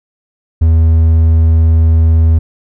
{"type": "tone", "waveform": "triangle", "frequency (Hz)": 81, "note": "E2", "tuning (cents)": -30, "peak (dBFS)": -3, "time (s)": [0.61, 2.39], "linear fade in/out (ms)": 10, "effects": []}